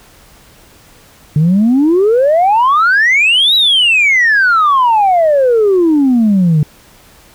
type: exponential two-way sweep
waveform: sine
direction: up then down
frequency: 145.4 to 3951 to 145.4 Hz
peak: -5 dBFS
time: 1.36-6.63 s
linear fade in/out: 2 ms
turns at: 3.55 s
effects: tanh soft clip ceiling -4 dBFS + pink hiss -43 dBFS RMS until 7.34 s